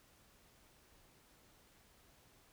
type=silence; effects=pink hiss -67 dBFS RMS until 2.52 s